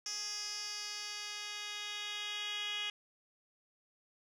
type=tone with band-pass filter sweep; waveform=10% pulse; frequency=415.3 Hz; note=G#4; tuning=in tune; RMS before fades=-41 dBFS; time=0.06-2.9 s; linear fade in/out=2 ms; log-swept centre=5400 to 3200 Hz; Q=5.8; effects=none